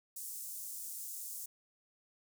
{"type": "high-pass noise", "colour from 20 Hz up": "pink", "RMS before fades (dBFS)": -44, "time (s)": [0.16, 1.46], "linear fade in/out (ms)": 5, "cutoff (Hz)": 7300, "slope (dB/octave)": 24, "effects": []}